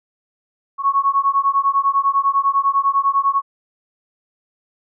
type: beating tone pair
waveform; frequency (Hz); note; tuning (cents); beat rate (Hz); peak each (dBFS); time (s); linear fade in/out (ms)
sine; 1100 / 1110; C#6 / C#6; -14 / +2; 10; -17; 0.78-3.42; 50
effects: none